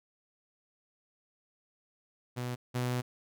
sawtooth tone pair in turn, 123.47 / 124.26 Hz, B2 / B2, 0 / +11 cents, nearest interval unison, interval 11 cents, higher second, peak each -30 / -26 dBFS, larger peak second, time 2.36-2.56 / 2.74-3.02 s, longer second, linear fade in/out 20 ms, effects none

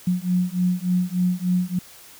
sine beating tone pair, 178.8 / 182.2 Hz, F3 / F#3, +41 / -26 cents, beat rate 3.4 Hz, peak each -22 dBFS, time 0.07-1.79 s, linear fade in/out 5 ms, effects white hiss -46 dBFS RMS until 2.19 s

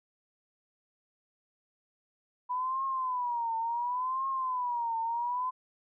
sine tone with vibrato, 986 Hz, B5, 3 cents flat, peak -29 dBFS, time 2.49-5.51 s, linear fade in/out 20 ms, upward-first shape triangle, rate 0.7 Hz, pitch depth 160 cents each way, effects none

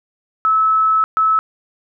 sine tone bursts at uneven times, 1300 Hz, E6, 24 cents flat, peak -11 dBFS, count 2, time 0.45-1.04 / 1.17-1.39 s, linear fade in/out 0 ms, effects none

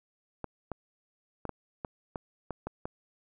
clicks, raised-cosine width 1 ms, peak -21 dBFS, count 9, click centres 0.443 / 0.717 / 1.453 / 1.493 / 1.848 / 2.158 / 2.507 / 2.67 / 2.855 s, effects none

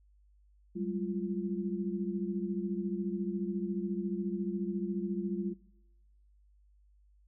sine tone cluster, 190.5 / 204.7 / 346.3 Hz, G3 / G#3 / F4, -49 / -25 / -15 cents, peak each -36 / -36 / -37 dBFS, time 0.75-5.54 s, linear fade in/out 20 ms, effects noise-tail reverb RT60 1.0 s tail -22 dB re dry + added 50 Hz sine -61 dBFS peak until 7.27 s

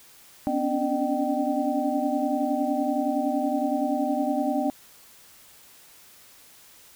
sine tone cluster, 249.5 / 278.4 / 289.1 / 606 / 773 Hz, B3 / C#4 / D4 / D#5 / G5, +18 / +8 / -27 / -46 / -24 cents, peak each -29 dBFS, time 0.47-4.7 s, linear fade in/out 0 ms, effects white hiss -52 dBFS RMS until 6.95 s

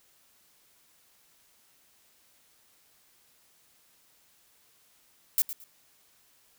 violet noise with echo, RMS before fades -23 dBFS, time 5.38-5.42 s, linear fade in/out 0 ms, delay 110 ms, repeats 2, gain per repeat -13 dB, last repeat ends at 5.64 s, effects white hiss -64 dBFS RMS until 6.58 s

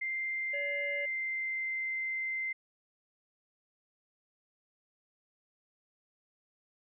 sine tone with pitch glide, 2093 to 2079 Hz, C7 to C7, 0 to -12 cents, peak -32 dBFS, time 0.01-2.53 s, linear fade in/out 10 ms, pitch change -12 cents, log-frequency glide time 0.32-1.96 s
harmonic tone, 570 Hz, C#5, 48 cents sharp, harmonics 1 / 3 / 5, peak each -38 / -48 / -52 dBFS, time 0.53-1.06 s, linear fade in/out 10 ms
effects none

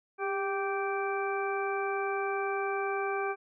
harmonic tone with a mistuned harmonic, 390 Hz, G4, 9 cents flat, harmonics 1 / 2 / 3 / 4 / 6, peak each -32 / -35 / -37 / -38 / -40 dBFS, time 0.18-3.36 s, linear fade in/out 50 ms, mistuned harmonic 1, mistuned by +34 cents, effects none

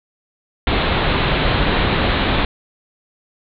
pink low-pass noise, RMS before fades -17 dBFS, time 0.67-2.45 s, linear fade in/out 2 ms, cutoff 4100 Hz, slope 96 dB/octave, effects none

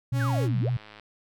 sawtooth tone, 277.2 Hz, C#4, in tune, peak -28 dBFS, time 0.12-0.49 s, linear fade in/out 50 ms
sine tone with vibrato, 121.9 Hz, B2, 22 cents flat, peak -23 dBFS, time 0.12-0.77 s, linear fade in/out 5 ms, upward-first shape sine, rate 7.2 Hz, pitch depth 52 cents each way
sine exponential two-way sweep, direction down then up, 1851 to 166.4 to 858 Hz, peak -30 dBFS, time 0.19-0.7 s, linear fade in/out 20 ms, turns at 0.59 s
click train, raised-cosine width 0.3 ms, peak -30 dBFS, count 77, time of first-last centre 0.28-0.997 s, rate 106 Hz
effects none

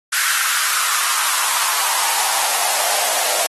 white noise with high-pass filter sweep, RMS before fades -18 dBFS, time 0.12-3.47 s, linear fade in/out 10 ms, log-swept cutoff 1500 to 610 Hz, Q 3.4, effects AAC 32 kbps

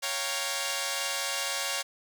5% pulse chord, G half-diminished seventh, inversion second, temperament equal, 554.4 / 698.5 / 784 / 932.3 Hz, Db5 / F5 / G5 / Bb5, 0 / 0 / 0 / 0 cents, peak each -21 / -24 / -25 / -25 dBFS, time 0.02-1.83 s, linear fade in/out 20 ms, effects none

